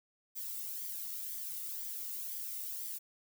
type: noise with flanger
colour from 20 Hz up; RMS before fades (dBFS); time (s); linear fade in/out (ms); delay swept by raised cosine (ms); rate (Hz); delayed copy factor
violet; -41; 0.35-2.99; 20; 0.73 to 1.26; 2; -0.5
effects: none